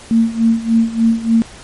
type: tone with tremolo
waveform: sine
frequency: 227.6 Hz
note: A#3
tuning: 41 cents flat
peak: -7 dBFS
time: 0.11-1.42 s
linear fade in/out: 0 ms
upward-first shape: sine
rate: 3.4 Hz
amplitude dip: 85%
effects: pink hiss -37 dBFS RMS until 1.63 s + MP3 48 kbps